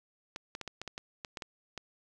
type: clicks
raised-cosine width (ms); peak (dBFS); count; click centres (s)
0.2; -22; 11; 0.361 / 0.551 / 0.613 / 0.677 / 0.816 / 0.877 / 0.979 / 1.248 / 1.372 / 1.422 / 1.777
effects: none